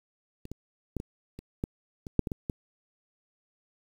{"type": "clicks", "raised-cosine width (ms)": 3, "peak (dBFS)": [-29, -25, -17, -23, -29, -16, -26, -8, -18, -19, -18], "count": 11, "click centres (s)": [0.454, 0.516, 0.967, 1.001, 1.39, 1.639, 2.068, 2.193, 2.272, 2.318, 2.498], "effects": ["8-bit"]}